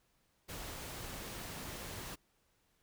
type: noise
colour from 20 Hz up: pink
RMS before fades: -45 dBFS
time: 0.48-2.16 s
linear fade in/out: 20 ms
effects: pink hiss -75 dBFS RMS until 2.82 s